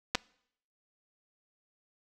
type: clicks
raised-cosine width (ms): 0.2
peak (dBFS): -10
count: 2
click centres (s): 0.149 / 0.153
effects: noise-tail reverb RT60 0.7 s tail -24 dB re dry